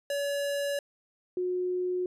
square / sine tone pair in turn, 568 / 362.8 Hz, C#5 / F#4, +42 / -34 cents, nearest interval minor sixth, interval 776 cents, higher first, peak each -29 / -27 dBFS, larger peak second, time 0.1-0.79 / 1.37-2.06 s, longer neither, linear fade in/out 2 ms, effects resampled to 32000 Hz

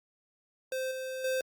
square tone with level steps, 520 Hz, C5, 11 cents flat, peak -32 / -36 / -29 dBFS, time 0.72-1.41 s, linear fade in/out 2 ms, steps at 0.91 / 1.24 s, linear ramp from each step 5 ms, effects Opus 48 kbps

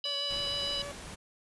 harmonic tone, 987.8 Hz, B5, in tune, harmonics 3 / 4 / 5, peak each -34 / -36 / -38 dBFS, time 0.04-0.82 s, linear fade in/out 2 ms
sawtooth tone with vibrato, 568 Hz, C#5, 42 cents sharp, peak -36 dBFS, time 0.05-0.92 s, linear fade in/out 5 ms, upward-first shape sine, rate 6.4 Hz, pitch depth 18 cents each way
pink noise, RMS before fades -44 dBFS, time 0.29-1.16 s, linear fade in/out 20 ms
effects resampled to 24000 Hz

